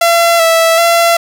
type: tone with vibrato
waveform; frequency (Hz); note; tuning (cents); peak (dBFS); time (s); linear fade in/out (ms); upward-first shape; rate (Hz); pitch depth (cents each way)
sawtooth; 668; E5; +23; -3; 0.01-1.17; 5; square; 1.3; 27
effects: none